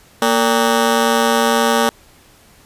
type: ring-modulated tone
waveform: 15% pulse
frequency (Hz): 343.8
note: F4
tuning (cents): -27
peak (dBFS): -3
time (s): 0.22-1.89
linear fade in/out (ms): 0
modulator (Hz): 111
effects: pink hiss -48 dBFS RMS until 2.65 s + resampled to 32000 Hz